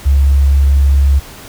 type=tone; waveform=sine; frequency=69.3 Hz; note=C#2; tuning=in tune; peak=-6 dBFS; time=0.05-1.2 s; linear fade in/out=20 ms; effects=pink hiss -34 dBFS RMS until 1.48 s